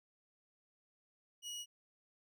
25% pulse tone, 2907 Hz, F#7, 31 cents flat, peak -39 dBFS, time 1.42-1.66 s, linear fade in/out 50 ms, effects none

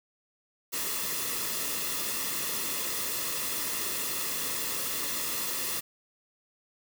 white noise with comb filter, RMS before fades -32 dBFS, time 0.72-5.81 s, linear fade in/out 20 ms, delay 1.3 ms, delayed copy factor -0.6, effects none

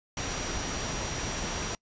sine tone in noise, 5760 Hz, F#8, 47 cents flat, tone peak -40 dBFS, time 0.17-1.75 s, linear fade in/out 2 ms, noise pink, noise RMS -33 dBFS, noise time 0.17-1.75 s, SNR -10 dB, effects noise-tail reverb RT60 0.1 s tail -26 dB re dry + resampled to 16000 Hz

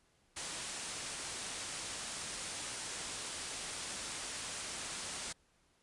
white low-pass noise, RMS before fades -43 dBFS, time 0.36-5.33 s, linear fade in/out 10 ms, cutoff 10000 Hz, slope 96 dB/octave, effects pink hiss -72 dBFS RMS until 5.82 s + resampled to 24000 Hz

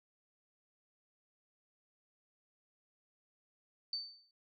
sine tone with exponential decay, 4559 Hz, C#8, 48 cents sharp, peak -33 dBFS, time 3.93-4.31 s, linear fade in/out 2 ms, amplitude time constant 81 ms, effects none

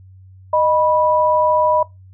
sine tone pair together, 617.1 / 981 Hz, D#5 / B5, -14 / -12 cents, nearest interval minor sixth, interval 802 cents, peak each -15 dBFS, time 0.53-1.83 s, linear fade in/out 5 ms, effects noise-tail reverb RT60 0.2 s tail -21 dB re dry + added 94 Hz sine -40 dBFS peak until 2.13 s

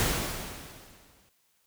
pink noise with exponential decay, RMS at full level -25 dBFS, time 0-1.29 s, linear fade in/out 0 ms, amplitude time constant 280 ms, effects white hiss -70 dBFS RMS until 1.66 s

